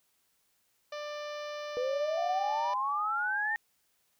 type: harmonic tone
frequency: 593 Hz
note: D5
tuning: 17 cents sharp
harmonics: 1 / 2 / 3 / 4 / 5 / 6 / 7 / 8 / 9 / 10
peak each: -38 / -44 / -48 / -50 / -52 / -54 / -55 / -56 / -57 / -58 dBFS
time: 0.92-2.74 s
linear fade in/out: 5 ms
type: exponential sweep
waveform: sine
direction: up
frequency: 489.3 to 1850 Hz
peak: -29 dBFS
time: 1.77-3.56 s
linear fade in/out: 0 ms
type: tone with pitch glide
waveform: sine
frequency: 744 to 839.9 Hz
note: F#5 to G#5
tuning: +9 to +19 cents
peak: -36 dBFS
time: 2.17-3.56 s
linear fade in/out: 5 ms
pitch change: +210 cents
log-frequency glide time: 2.32-2.87 s
effects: white hiss -73 dBFS RMS until 4.19 s